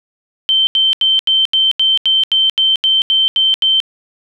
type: tone bursts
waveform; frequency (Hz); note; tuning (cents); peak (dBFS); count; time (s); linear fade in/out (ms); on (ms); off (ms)
sine; 3108; G7; -16; -9; 13; 0.49-3.802; 0; 180; 81
effects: none